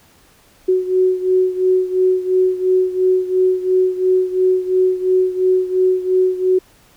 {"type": "beating tone pair", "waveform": "sine", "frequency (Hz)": [370, 372.9], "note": ["F#4", "F#4"], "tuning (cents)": [0, 14], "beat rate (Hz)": 2.9, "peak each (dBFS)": [-14, -18], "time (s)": [0.68, 6.59], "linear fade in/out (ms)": 10, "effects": ["pink hiss -51 dBFS RMS until 6.96 s"]}